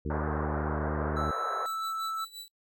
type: harmonic tone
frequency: 75.6 Hz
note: D#2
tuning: 49 cents flat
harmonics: 1 / 2 / 3 / 4 / 5 / 6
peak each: -33 / -36 / -38 / -39 / -40 / -41 dBFS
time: 0.05-1.31 s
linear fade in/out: 5 ms
type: band-pass noise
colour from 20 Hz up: pink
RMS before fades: -36 dBFS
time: 0.1-1.66 s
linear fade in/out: 2 ms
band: 430 to 1600 Hz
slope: 48 dB/octave
type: tone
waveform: triangle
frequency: 1318.5 Hz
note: E6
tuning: in tune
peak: -29 dBFS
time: 1.16-2.25 s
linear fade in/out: 10 ms
type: tone with tremolo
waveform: sawtooth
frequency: 3951 Hz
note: B7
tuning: in tune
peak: -36 dBFS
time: 1.66-2.48 s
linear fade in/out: 0 ms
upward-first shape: sine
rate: 5.8 Hz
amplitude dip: 80%
effects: noise-tail reverb RT60 0.1 s tail -24 dB re dry